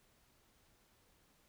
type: silence
effects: pink hiss -71 dBFS RMS until 1.48 s